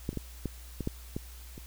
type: clicks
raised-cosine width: 3 ms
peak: -18 / -29 / -20 / -19 / -21 / -17 / -20 / -30 dBFS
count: 8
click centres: 0.091 / 0.13 / 0.173 / 0.457 / 0.807 / 0.874 / 1.165 / 1.579 s
effects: added 60 Hz sine -45 dBFS peak until 1.66 s + white hiss -53 dBFS RMS until 1.66 s